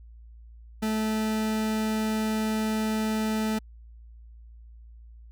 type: tone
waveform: 40% pulse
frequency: 217.9 Hz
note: A3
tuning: 17 cents flat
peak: -24 dBFS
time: 0.82-3.59 s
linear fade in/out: 10 ms
effects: added 57 Hz sine -45 dBFS peak until 5.31 s